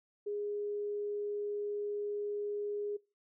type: tone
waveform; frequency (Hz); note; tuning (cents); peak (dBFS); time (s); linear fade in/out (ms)
sine; 412.6; G#4; -11; -34; 0.26-2.97; 10
effects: noise-tail reverb RT60 0.3 s tail -23 dB re dry